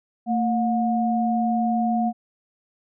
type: tone pair together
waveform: sine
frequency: 226.8 / 720 Hz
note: A#3 / F#5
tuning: -47 / -47 cents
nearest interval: octave + minor sixth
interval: 2000 cents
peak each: -21 / -23 dBFS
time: 0.26-2.13 s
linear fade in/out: 50 ms
effects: none